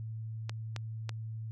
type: clicks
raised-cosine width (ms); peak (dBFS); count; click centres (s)
0.2; -21; 3; 0.495 / 0.763 / 1.093
effects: added 111 Hz sine -37 dBFS peak until 1.51 s + AAC 64 kbps